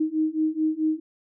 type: beating tone pair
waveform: sine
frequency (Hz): 310.7 / 315.3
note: D#4 / D#4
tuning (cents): -2 / +23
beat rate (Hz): 4.6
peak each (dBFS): -25 / -24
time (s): 0-1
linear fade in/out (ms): 10
effects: none